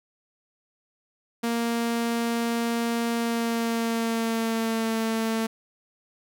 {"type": "tone with pitch glide", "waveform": "sawtooth", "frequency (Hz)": [233.1, 224], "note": ["A#3", "A3"], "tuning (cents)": [0, 31], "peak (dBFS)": -20, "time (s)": [1.43, 5.47], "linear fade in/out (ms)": 10, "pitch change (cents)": -69, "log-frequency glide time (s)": [3.15, 4.96], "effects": []}